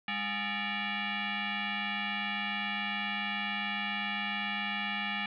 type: tone with frequency modulation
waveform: sine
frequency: 311.1 Hz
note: D#4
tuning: in tune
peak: -31 dBFS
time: 0.08-5.26 s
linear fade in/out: 2 ms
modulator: 515 Hz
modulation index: 5.6
effects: none